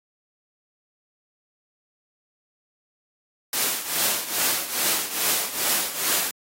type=noise with tremolo; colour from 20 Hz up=white; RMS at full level=-21 dBFS; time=3.53-6.31 s; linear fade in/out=2 ms; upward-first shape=triangle; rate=2.4 Hz; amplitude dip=80%; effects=high-pass 200 Hz 12 dB/octave + AAC 48 kbps